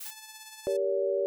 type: noise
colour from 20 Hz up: blue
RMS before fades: -40 dBFS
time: 0-0.11 s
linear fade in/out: 10 ms
type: tone with tremolo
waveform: 5% pulse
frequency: 871 Hz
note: A5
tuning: 18 cents flat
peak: -31 dBFS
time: 0.05-0.77 s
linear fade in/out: 10 ms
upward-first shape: sine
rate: 17 Hz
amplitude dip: 45%
type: chord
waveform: sine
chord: G diminished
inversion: none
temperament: equal with one note detuned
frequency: 392 / 466.2 / 568.3 Hz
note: G4 / Bb4 / Db5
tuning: 0 / 0 / +43 cents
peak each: -29 / -33 / -28 dBFS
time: 0.67-1.26 s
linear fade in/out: 0 ms
effects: none